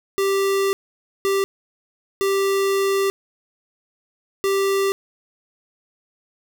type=tone bursts at uneven times; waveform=square; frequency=392 Hz; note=G4; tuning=in tune; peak=-18 dBFS; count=4; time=0.18-0.73 / 1.25-1.44 / 2.21-3.1 / 4.44-4.92 s; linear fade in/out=0 ms; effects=none